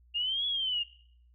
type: linear two-way sweep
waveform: sine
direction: up then down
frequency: 2792 to 3398 to 2792 Hz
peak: -28 dBFS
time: 0.14-0.84 s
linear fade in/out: 20 ms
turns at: 0.46 s
effects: noise-tail reverb RT60 0.6 s tail -19 dB re dry + added 60 Hz sine -58 dBFS peak until 1.34 s